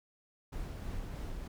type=noise with tremolo; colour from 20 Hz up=brown; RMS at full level=-39 dBFS; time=0.52-1.48 s; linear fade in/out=10 ms; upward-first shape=sine; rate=3.2 Hz; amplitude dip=25%; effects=none